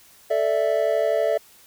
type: chord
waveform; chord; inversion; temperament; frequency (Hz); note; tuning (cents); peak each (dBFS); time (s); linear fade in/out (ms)
triangle; A suspended fourth; none; equal; 440 / 587.3 / 659.3; A4 / D5 / E5; 0 / 0 / 0; -23 / -21 / -20; 0.3-1.38; 10
effects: white hiss -52 dBFS RMS until 1.66 s